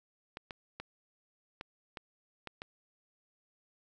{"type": "clicks", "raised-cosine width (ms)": 0.3, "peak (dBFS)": -25, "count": 7, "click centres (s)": [0.371, 0.508, 0.8, 1.611, 1.972, 2.473, 2.619], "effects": []}